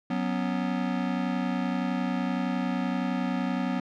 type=chord; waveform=square; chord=F# suspended fourth; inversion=none; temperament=just; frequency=185 / 246.7 / 277.5 Hz; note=F#3 / B3 / C#4; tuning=0 / -2 / +2 cents; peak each=-31 / -30 / -34 dBFS; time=0.1-3.8 s; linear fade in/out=5 ms; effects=low-pass 3000 Hz 12 dB/octave